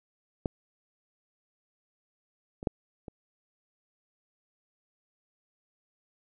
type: clicks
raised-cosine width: 2 ms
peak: -15 / -26 / -12 / -27 dBFS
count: 4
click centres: 0.458 / 2.629 / 2.672 / 3.082 s
effects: none